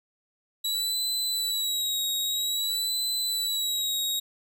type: tone with vibrato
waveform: sawtooth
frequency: 3900 Hz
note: B7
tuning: 23 cents flat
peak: -23 dBFS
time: 0.64-4.2 s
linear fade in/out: 10 ms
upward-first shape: sine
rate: 0.51 Hz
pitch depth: 53 cents each way
effects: none